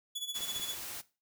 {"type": "tone with tremolo", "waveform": "sawtooth", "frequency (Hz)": 3411, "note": "G#7", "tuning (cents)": 46, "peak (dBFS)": -31, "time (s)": [0.15, 0.75], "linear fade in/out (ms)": 10, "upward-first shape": "sine", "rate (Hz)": 15, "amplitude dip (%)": 80}
{"type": "noise", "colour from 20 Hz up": "white", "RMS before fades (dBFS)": -42, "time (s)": [0.34, 1.02], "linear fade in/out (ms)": 20}
{"type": "clicks", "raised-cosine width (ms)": 2, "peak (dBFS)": -39, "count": 3, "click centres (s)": [0.407, 0.564, 0.598]}
{"effects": ["noise-tail reverb RT60 0.3 s tail -18 dB re dry"]}